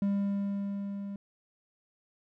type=tone with level ramp; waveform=triangle; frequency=199.8 Hz; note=G3; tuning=33 cents sharp; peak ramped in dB=-23 to -34 dBFS; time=0.02-1.16 s; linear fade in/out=2 ms; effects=none